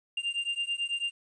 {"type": "beating tone pair", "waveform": "triangle", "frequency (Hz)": [2790, 2799.1], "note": ["F7", "F7"], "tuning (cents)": [-2, 3], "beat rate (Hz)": 9.1, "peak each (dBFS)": -31, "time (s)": [0.17, 1.11], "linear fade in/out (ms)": 5, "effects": ["resampled to 22050 Hz", "11-bit"]}